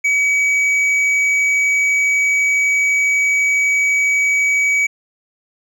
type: tone with hard clipping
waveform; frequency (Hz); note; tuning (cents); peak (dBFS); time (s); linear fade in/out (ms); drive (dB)
sine; 2273; C#7; +43; -14; 0.04-4.87; 10; 5
effects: none